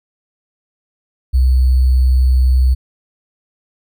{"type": "tone with sample-and-hold", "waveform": "sine", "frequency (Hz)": 64.1, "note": "C2", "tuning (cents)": -35, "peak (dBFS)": -8, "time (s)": [1.33, 2.75], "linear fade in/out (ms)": 20, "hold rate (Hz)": 4410, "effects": []}